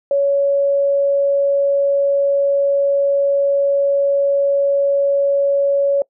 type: tone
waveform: sine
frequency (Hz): 560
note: C#5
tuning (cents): +18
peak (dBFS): -12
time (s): 0.11-6.02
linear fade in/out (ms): 2
effects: noise-tail reverb RT60 0.1 s tail -22 dB re dry